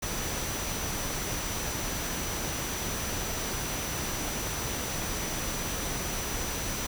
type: tone in noise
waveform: sine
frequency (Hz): 5920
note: F#8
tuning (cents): 0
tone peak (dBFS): -39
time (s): 0.02-6.87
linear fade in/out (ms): 10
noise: pink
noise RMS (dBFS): -33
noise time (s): 0.02-6.87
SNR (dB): -9
effects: none